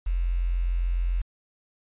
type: tone with quantisation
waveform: sine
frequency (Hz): 43.62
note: F1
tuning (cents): -1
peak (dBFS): -22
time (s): 0.06-1.22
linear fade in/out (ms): 10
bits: 8
effects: resampled to 8000 Hz